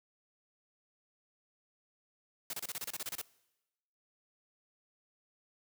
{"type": "noise bursts", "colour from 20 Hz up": "white", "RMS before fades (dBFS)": -39, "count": 12, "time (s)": [2.5, 3.215], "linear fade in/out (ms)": 2, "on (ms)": 33, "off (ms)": 29, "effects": ["noise-tail reverb RT60 1.0 s tail -22 dB re dry", "high-pass 100 Hz 12 dB/octave"]}